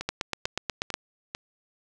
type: two click trains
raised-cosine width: 0.2 ms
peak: -10 / -15 dBFS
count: 8 / 4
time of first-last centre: 0.09-0.941 / 0.01-1.349 s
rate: 8.23 / 2.24 Hz
effects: none